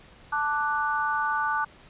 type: chord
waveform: sine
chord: D major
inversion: second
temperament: equal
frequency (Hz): 880 / 1174.7 / 1480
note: A5 / D6 / F#6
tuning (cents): 0 / 0 / 0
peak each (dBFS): -28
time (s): 0.32-1.65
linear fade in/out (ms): 10
effects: pink hiss -52 dBFS RMS until 1.89 s + resampled to 8000 Hz